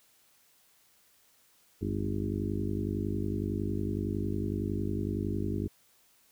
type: harmonic tone with a mistuned harmonic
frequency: 50.9 Hz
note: G#1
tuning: 34 cents flat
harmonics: 1 / 2 / 3 / 4 / 5 / 6 / 7 / 8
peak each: -41 / -34 / -42 / -36 / -39 / -37 / -39 / -41 dBFS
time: 1.81-5.68 s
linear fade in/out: 10 ms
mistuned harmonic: 2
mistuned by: -97 cents
effects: white hiss -65 dBFS RMS until 6.31 s